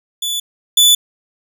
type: tone pair in turn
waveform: sawtooth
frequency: 3465 / 3477 Hz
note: A7 / A7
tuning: -27 / -21 cents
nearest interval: unison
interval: 6 cents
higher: second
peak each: -15 / -4 dBFS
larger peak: second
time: 0.22-0.4 / 0.77-0.95 s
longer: neither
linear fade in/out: 5 ms
effects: none